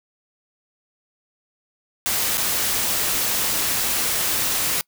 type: noise with dropouts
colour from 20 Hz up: white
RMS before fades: -22 dBFS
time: 2.06-4.81 s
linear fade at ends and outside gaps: 0 ms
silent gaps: 2.372-2.379 s
effects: noise-tail reverb RT60 0.1 s tail -26 dB re dry